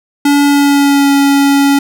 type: tone with pitch glide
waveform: square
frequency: 285.8 to 279.9 Hz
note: D4 to C#4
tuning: -47 to +17 cents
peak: -7 dBFS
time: 0.25-1.79 s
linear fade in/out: 5 ms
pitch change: -36 cents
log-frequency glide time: 0.44-1.11 s
effects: none